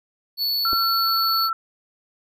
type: tone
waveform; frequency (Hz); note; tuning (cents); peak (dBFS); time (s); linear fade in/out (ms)
square; 4435; C#8; 0; -21; 0.37-1.5; 50
type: tone with pitch glide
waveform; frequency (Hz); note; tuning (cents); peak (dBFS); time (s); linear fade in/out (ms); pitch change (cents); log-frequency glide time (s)
sine; 1356 to 1337.3; E6 to E6; +49 to +24; -21; 0.65-1.53; 2; -25; 0.76-1.36
type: clicks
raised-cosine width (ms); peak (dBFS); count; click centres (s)
2; -21; 2; 0.73 / 0.733
effects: none